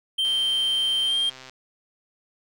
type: tone with pitch glide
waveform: triangle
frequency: 3136 to 3195 Hz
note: G7 to G7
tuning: 0 to +32 cents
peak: -19 dBFS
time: 0.18-1.3 s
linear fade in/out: 10 ms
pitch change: +32 cents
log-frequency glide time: 1.05-1.16 s
type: click train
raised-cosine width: 0.2 ms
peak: -25 dBFS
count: 163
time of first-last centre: 0.25-1.496 s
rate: 130 Hz
effects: none